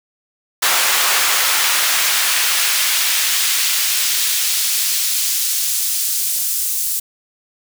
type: noise with high-pass filter sweep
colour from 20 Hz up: pink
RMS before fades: -17 dBFS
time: 0.62-7 s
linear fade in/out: 10 ms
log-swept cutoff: 980 to 8200 Hz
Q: 0.72
effects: none